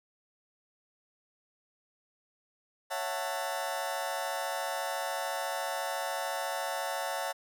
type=chord; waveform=sawtooth; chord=F# minor seventh; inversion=second; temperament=just; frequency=555 / 666 / 740 / 888 Hz; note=C#5 / E5 / F#5 / A5; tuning=+2 / +18 / 0 / +16 cents; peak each=-34 / -34 / -34 / -33 dBFS; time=2.9-7.33 s; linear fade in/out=20 ms; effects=none